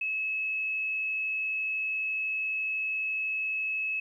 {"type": "tone", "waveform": "sine", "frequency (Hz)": 2586, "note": "E7", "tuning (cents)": -34, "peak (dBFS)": -28, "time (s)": [0.01, 4], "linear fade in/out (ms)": 5, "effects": ["11-bit"]}